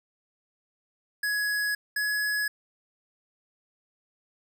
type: tone pair in turn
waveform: square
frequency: 1677 / 1686.5 Hz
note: G#6 / G#6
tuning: +16 / +26 cents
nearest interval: unison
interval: 10 cents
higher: second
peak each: -26 dBFS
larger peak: neither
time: 1.23-1.75 / 1.96-2.48 s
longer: neither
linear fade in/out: 5 ms
effects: none